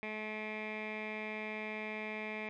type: tone with low-pass filter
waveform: 15% pulse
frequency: 215 Hz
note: A3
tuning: 40 cents flat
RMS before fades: -41 dBFS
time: 0.03-2.49 s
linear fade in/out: 0 ms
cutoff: 2400 Hz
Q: 5.8
effects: none